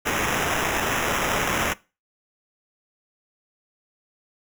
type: noise with sample-and-hold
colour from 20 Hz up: blue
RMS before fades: -24 dBFS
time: 0.05-1.74 s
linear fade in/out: 20 ms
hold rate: 4410 Hz
effects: noise-tail reverb RT60 0.3 s tail -21 dB re dry